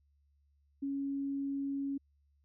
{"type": "tone", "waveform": "sine", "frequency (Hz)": 277.2, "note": "C#4", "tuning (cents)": 0, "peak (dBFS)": -33, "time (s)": [0.82, 1.98], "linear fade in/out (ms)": 10, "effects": ["added 71 Hz sine -68 dBFS peak until 2.44 s"]}